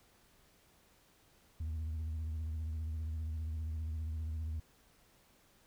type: tone with vibrato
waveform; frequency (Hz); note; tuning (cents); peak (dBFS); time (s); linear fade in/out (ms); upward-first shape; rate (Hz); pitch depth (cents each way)
sine; 79.2; D#2; +31; -33; 1.6-4.6; 5; sine; 15; 60
effects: tanh soft clip ceiling -35 dBFS + pink hiss -67 dBFS RMS until 5.66 s